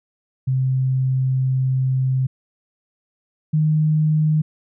sine tone pair in turn, 130.81 / 154.37 Hz, C3 / D#3, 0 / -13 cents, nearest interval minor third, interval 287 cents, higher second, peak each -16 / -14 dBFS, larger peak second, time 0.47-2.27 / 3.53-4.42 s, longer first, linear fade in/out 10 ms, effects none

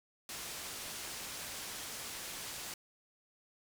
white low-pass noise, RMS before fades -44 dBFS, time 0.29-2.74 s, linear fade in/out 2 ms, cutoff 9700 Hz, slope 12 dB/octave, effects none

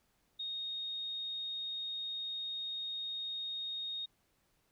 sine tone, 3719 Hz, A#7, 5 cents flat, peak -37 dBFS, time 0.39-4.06 s, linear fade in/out 10 ms, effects pink hiss -75 dBFS RMS until 4.71 s

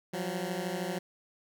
15% pulse beating tone pair, 174.61 / 187.61 Hz, F3 / F#3, 0 / +24 cents, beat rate 13 Hz, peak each -29 dBFS, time 0.13-0.99 s, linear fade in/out 10 ms, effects none

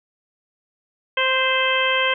harmonic tone with a mistuned harmonic, 523.3 Hz, C5, in tune, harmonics 1 / 2 / 3 / 4 / 5 / 6, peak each -24 / -24 / -24 / -24 / -24 / -24 dBFS, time 1.17-2.14 s, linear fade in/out 5 ms, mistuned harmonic 4, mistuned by -21 cents, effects none

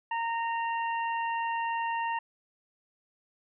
harmonic tone, 923 Hz, A#5, 17 cents flat, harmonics 1 / 2 / 3, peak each -29 / -37 / -40 dBFS, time 0.11-2.19 s, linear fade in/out 5 ms, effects none

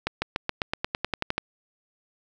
accelerating click train, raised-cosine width 0.3 ms, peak -9 dBFS, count 13, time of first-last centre 0.07-1.38 s, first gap 150 ms, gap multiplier 0.94, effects none

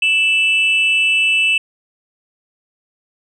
sine tone pair together, 2641 / 2960 Hz, E7 / F#7, +3 / 0 cents, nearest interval major second, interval 197 cents, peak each -11 / -17 dBFS, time 0.02-1.58 s, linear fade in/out 5 ms, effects tanh soft clip ceiling -8 dBFS

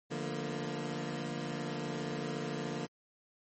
20% pulse chord, Bb major seventh, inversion first, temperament equal with one note detuned, 146.83 / 174.61 / 220 / 237.2 Hz, D3 / F3 / A3 / Bb3, 0 / 0 / 0 / +30 cents, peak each -35 / -37 / -40 / -36 dBFS, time 0.1-2.87 s, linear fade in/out 20 ms, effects MP3 32 kbps

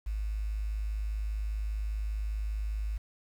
sine tone with quantisation, 52.5 Hz, G#1, 19 cents sharp, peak -30 dBFS, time 0.06-2.98 s, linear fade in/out 10 ms, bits 9, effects none

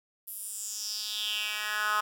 10% pulse tone with high-pass filter sweep, 211 Hz, G#3, 28 cents sharp, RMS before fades -33 dBFS, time 0.27-2.01 s, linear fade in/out 10 ms, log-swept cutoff 12000 to 1200 Hz, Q 4.1, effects none

